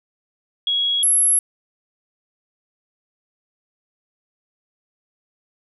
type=tone pair in turn; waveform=sine; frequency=3322 / 11174 Hz; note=G#7 / F9; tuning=0 / 0 cents; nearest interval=octave + major sixth; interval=2100 cents; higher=second; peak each=-17 / -13 dBFS; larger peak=second; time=0.67-1.03 / 1.03-1.39 s; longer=neither; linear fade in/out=2 ms; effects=none